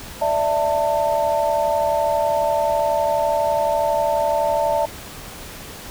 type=chord; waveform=sine; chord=D suspended second; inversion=none; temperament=equal with one note detuned; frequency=587.3 / 659.3 / 895.4 Hz; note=D5 / E5 / A5; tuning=0 / 0 / +30 cents; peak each=-21 dBFS; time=0.21-4.86 s; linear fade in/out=10 ms; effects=pink hiss -36 dBFS RMS until 5.9 s